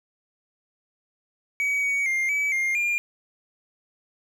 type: tone with pitch steps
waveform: triangle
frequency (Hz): 2266 / 2248 / 2112 / 2289 / 2118 / 2403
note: C#7 / C#7 / C7 / D7 / C7 / D7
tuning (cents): +37 / +24 / +16 / -45 / +21 / +39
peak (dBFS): -20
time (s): 1.6-2.98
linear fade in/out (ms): 0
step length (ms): 230
effects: none